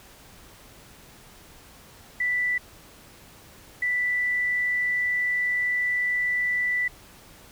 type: tone pair in turn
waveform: sine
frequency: 1975.5 / 1975.5 Hz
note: B6 / B6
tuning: 0 / 0 cents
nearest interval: unison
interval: 0 cents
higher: neither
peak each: -22 dBFS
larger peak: neither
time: 2.2-2.58 / 3.82-6.88 s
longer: second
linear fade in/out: 5 ms
effects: pink hiss -50 dBFS RMS until 7.51 s